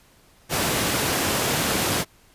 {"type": "high-pass noise", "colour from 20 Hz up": "pink", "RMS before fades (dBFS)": -23, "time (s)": [0.49, 2.05], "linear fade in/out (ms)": 50, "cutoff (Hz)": 110, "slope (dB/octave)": 12, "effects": ["pink hiss -56 dBFS RMS until 2.34 s", "resampled to 32000 Hz"]}